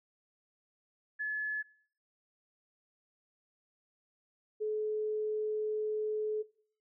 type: tone pair in turn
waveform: sine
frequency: 1714 / 428.5 Hz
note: A6 / A4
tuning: -46 / -46 cents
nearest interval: 2 octaves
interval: 2400 cents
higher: first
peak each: -32 / -31 dBFS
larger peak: second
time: 1.19-1.63 / 4.6-6.43 s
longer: second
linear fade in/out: 20 ms
effects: noise-tail reverb RT60 0.6 s tail -21 dB re dry